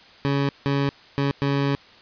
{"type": "tone bursts at uneven times", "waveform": "20% pulse", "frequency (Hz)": 140, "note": "C#3", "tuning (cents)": 18, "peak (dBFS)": -15, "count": 4, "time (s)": [[0.25, 0.49], [0.66, 0.89], [1.18, 1.31], [1.42, 1.75]], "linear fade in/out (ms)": 0, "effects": ["white hiss -49 dBFS RMS until 2.01 s", "resampled to 11025 Hz"]}